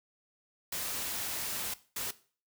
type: noise bursts at uneven times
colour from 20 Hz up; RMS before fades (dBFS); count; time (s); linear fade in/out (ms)
white; -36; 2; 0.72-1.74 / 1.96-2.11; 5
effects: noise-tail reverb RT60 0.4 s tail -17 dB re dry